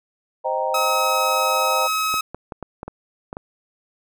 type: chord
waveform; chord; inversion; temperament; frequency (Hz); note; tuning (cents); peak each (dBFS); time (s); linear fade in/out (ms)
sine; C minor seventh; none; equal; 523.3 / 622.3 / 784 / 932.3; C5 / Eb5 / G5 / Bb5; 0 / 0 / 0 / 0; -25 / -26 / -26 / -25; 0.44-1.88; 20
type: tone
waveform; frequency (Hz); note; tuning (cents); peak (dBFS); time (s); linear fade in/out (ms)
sawtooth; 1278; D#6; +46; -16; 0.74-2.21; 5
type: clicks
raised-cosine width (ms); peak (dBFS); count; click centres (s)
1; -17; 8; 2.141 / 2.346 / 2.522 / 2.627 / 2.831 / 2.88 / 3.329 / 3.369
effects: none